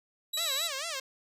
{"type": "tone", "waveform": "sawtooth", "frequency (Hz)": 3907, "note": "B7", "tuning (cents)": -19, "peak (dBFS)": -27, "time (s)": [0.33, 0.68], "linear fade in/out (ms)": 10}
{"type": "tone with vibrato", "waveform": "5% pulse", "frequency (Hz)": 600, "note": "D5", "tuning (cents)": 37, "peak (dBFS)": -22, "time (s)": [0.37, 1], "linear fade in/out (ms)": 5, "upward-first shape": "sine", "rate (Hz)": 4.5, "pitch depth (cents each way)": 220}
{"effects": ["resampled to 32000 Hz"]}